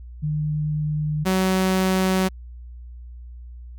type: tone pair in turn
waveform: sine / sawtooth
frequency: 151.6 / 187.72 Hz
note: D#3 / F#3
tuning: -45 / +25 cents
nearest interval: major third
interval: 370 cents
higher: second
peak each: -21 / -14 dBFS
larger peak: second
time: 0.22-1.25 / 1.25-2.29 s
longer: second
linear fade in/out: 20 ms
effects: added 60 Hz sine -36 dBFS peak until 3.78 s